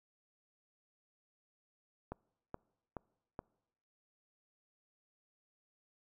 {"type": "click train", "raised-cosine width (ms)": 1, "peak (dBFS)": -27, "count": 4, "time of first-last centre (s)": [2.12, 3.391], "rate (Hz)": 2.36, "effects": ["noise-tail reverb RT60 0.9 s tail -26 dB re dry"]}